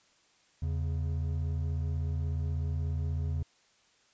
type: tone pair together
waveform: triangle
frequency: 82.13 / 138.59 Hz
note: E2 / C#3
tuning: -6 / 0 cents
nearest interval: major sixth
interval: 906 cents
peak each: -28 / -34 dBFS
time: 0.62-3.43 s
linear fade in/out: 5 ms
effects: white hiss -66 dBFS RMS until 4.13 s + resampled to 16000 Hz